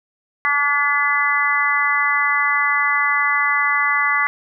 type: harmonic tone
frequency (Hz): 287.4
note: D4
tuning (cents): -37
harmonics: 3 / 4 / 5 / 6 / 7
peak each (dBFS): -28 / -20 / -25 / -23 / -18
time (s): 0.45-4.27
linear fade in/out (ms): 0
effects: none